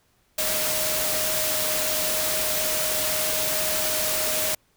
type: tone in noise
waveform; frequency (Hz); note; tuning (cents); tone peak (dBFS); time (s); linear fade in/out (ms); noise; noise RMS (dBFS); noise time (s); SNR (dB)
sine; 622.3; D#5; 0; -31; 0.38-4.55; 5; white; -25; 0.38-4.55; -9
effects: pink hiss -65 dBFS RMS until 4.76 s